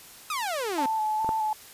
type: exponential sweep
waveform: sawtooth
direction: down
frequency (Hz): 1298 to 252.3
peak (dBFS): -24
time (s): 0.3-0.86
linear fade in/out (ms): 2
type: tone with vibrato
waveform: sine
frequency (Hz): 871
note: A5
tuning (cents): -18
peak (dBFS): -24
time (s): 0.78-1.53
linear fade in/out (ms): 2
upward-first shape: square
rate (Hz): 2.4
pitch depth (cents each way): 22
type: clicks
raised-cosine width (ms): 1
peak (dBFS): -23 / -15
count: 2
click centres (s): 1.246 / 1.291
effects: white hiss -48 dBFS RMS until 1.73 s + resampled to 32000 Hz